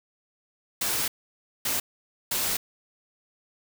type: noise bursts at uneven times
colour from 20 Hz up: white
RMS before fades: -27 dBFS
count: 3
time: 0.81-1.08 / 1.65-1.8 / 2.31-2.57 s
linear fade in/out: 5 ms
effects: none